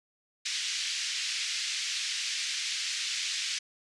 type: band-pass noise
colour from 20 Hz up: white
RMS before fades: -33 dBFS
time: 0.45-3.59 s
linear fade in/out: 10 ms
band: 2000 to 6100 Hz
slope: 24 dB/octave
effects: resampled to 24000 Hz